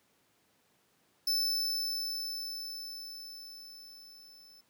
45% pulse tone with level ramp, 5274 Hz, E8, in tune, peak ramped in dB -27 to -55 dBFS, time 1.27-4.61 s, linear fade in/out 5 ms, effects pink hiss -70 dBFS RMS until 4.69 s + high-pass 150 Hz 12 dB/octave

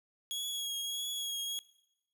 sawtooth tone with vibrato, 3322 Hz, G#7, in tune, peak -32 dBFS, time 0.31-1.59 s, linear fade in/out 0 ms, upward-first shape triangle, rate 1.6 Hz, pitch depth 30 cents each way, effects noise-tail reverb RT60 0.9 s tail -21 dB re dry

